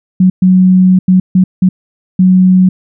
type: tone bursts at uneven times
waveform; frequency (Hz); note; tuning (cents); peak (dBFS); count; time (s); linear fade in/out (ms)
sine; 185; F#3; 0; -3; 6; 0.2-0.3 / 0.42-0.99 / 1.08-1.2 / 1.35-1.44 / 1.62-1.69 / 2.19-2.69; 5
effects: none